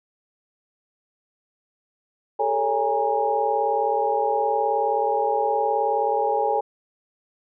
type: tone cluster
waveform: sine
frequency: 405.6 / 444.7 / 561 / 820 / 939 Hz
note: G#4 / A4 / C#5 / G#5 / A#5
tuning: -41 / +18 / +21 / -22 / +12 cents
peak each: -30 / -25 / -27 / -22 / -31 dBFS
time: 2.39-6.61 s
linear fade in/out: 10 ms
effects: none